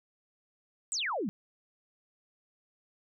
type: exponential sweep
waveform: sine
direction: down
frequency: 8372 to 175.5 Hz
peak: -30 dBFS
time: 0.92-1.29 s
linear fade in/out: 0 ms
effects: none